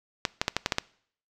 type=clicks; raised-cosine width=0.2 ms; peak=-6 dBFS; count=7; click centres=0.252 / 0.415 / 0.481 / 0.566 / 0.661 / 0.722 / 0.784 s; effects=noise-tail reverb RT60 0.6 s tail -23 dB re dry